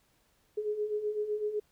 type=beating tone pair; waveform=sine; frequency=415.3 / 423.2 Hz; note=G#4 / G#4; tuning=0 / +33 cents; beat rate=7.9 Hz; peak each=-37 / -31 dBFS; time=0.57-1.6 s; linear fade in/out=10 ms; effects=pink hiss -70 dBFS RMS until 1.71 s